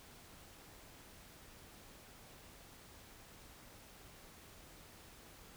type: silence
effects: pink hiss -58 dBFS RMS until 5.56 s